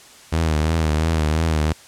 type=tone with vibrato; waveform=sawtooth; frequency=79 Hz; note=D#2; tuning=27 cents sharp; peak=-13 dBFS; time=0.32-1.73 s; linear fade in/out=10 ms; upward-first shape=triangle; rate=2.9 Hz; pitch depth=80 cents each way; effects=white hiss -45 dBFS RMS until 1.87 s + low-pass 9000 Hz 12 dB/octave